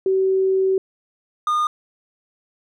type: tone pair in turn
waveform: sine / triangle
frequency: 381.2 / 1219.7 Hz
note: G4 / D#6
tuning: -48 / -35 cents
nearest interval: octave + minor sixth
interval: 2013 cents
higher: second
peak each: -15 dBFS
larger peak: neither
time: 0.06-0.78 / 1.47-1.67 s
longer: first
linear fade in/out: 2 ms
effects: none